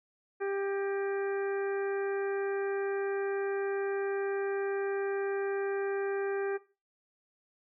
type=harmonic tone with a mistuned harmonic; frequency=395.8 Hz; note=G4; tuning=17 cents sharp; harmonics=1 / 2 / 3 / 4 / 5 / 6; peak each=-31 / -41 / -45 / -42 / -49 / -50 dBFS; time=0.4-6.58 s; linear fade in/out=20 ms; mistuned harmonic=5; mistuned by=-57 cents; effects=noise-tail reverb RT60 0.3 s tail -17 dB re dry